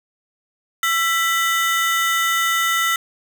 35% pulse ring-modulated tone, 1657 Hz, G#6, 4 cents flat, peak -12 dBFS, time 0.83-2.96 s, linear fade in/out 2 ms, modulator 317 Hz, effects none

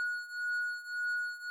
triangle beating tone pair, 1454 / 1455.8 Hz, F#6 / F#6, -31 / -29 cents, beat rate 1.8 Hz, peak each -33 / -36 dBFS, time 0-1.5 s, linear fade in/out 0 ms, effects none

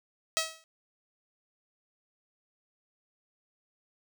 5% pulse tone with exponential decay, 643 Hz, E5, 43 cents flat, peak -12 dBFS, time 0.37-0.64 s, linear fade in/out 0 ms, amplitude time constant 58 ms, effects none

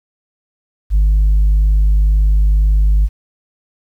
sine tone, 51 Hz, G#1, 31 cents flat, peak -6 dBFS, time 0.9-3.09 s, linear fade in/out 50 ms, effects tanh soft clip ceiling -7 dBFS + 8-bit

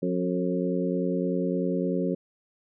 harmonic tone with a mistuned harmonic, 90 Hz, F#2, 47 cents flat, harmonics 2 / 3 / 4 / 5 / 6, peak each -28 / -30 / -31 / -32 / -33 dBFS, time 0.02-2.15 s, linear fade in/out 10 ms, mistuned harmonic 4, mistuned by +32 cents, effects none

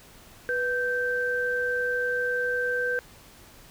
sine tone pair together, 491.9 / 1560 Hz, B4 / G6, -7 / -9 cents, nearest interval octave + minor sixth, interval 1998 cents, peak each -28 / -26 dBFS, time 0.49-2.99 s, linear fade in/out 0 ms, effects pink hiss -51 dBFS RMS until 3.7 s

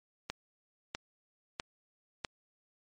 click train, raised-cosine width 0.2 ms, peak -17 dBFS, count 4, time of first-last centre 0.3-2.248 s, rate 1.54 Hz, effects MP3 48 kbps

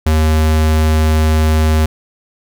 square tone, 78.2 Hz, D#2, 9 cents sharp, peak -10 dBFS, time 0.06-1.86 s, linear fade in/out 5 ms, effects none

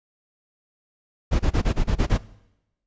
brown noise bursts, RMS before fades -19 dBFS, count 8, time 1.31-2.18 s, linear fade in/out 20 ms, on 86 ms, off 26 ms, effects noise-tail reverb RT60 0.9 s tail -20 dB re dry + resampled to 16000 Hz

